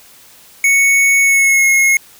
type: tone with pitch glide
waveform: square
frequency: 2217 to 2165 Hz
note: C#7 to C#7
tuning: 0 to -41 cents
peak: -9 dBFS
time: 0.64-1.97 s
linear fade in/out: 2 ms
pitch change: -41 cents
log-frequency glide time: 1.21-1.65 s
effects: white hiss -43 dBFS RMS until 2.19 s